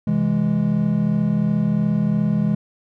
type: chord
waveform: triangle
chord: C augmented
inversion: none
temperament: equal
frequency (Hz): 130.81 / 164.81 / 207.7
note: C3 / E3 / G#3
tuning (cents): 0 / 0 / 0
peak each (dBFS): -23 / -19 / -17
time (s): 0.07-2.55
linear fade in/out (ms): 5
effects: none

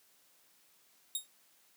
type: tone with exponential decay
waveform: 10% pulse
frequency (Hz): 3729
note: A#7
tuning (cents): 0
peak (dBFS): -22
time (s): 1.15-1.27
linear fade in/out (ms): 2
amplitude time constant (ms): 26
effects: white hiss -67 dBFS RMS until 1.76 s + high-pass 150 Hz 12 dB/octave

